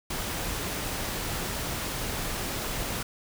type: noise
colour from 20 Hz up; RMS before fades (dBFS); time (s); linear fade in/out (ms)
pink; -32; 0.1-3.03; 5
effects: none